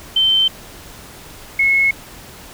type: tone pair in turn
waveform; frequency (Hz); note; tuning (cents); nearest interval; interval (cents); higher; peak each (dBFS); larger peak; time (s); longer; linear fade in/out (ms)
sine; 3098 / 2182; G7 / C#7; -21 / -28; tritone; 607; first; -11; neither; 0.16-0.48 / 1.59-1.91; neither; 5
effects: pink hiss -38 dBFS RMS until 2.53 s